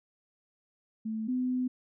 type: tone pair in turn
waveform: sine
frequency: 220 / 252.9 Hz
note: A3 / B3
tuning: 0 / +41 cents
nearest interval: major second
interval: 241 cents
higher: second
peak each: -31 / -27 dBFS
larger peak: second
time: 1.05-1.28 / 1.28-1.68 s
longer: second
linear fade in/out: 10 ms
effects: none